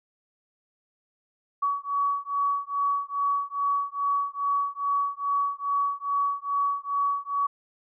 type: beating tone pair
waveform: sine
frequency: 1130 / 1132.4 Hz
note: C#6 / C#6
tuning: +33 / +37 cents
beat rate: 2.4 Hz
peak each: -27 / -27 dBFS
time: 1.62-7.47 s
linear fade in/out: 10 ms
effects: none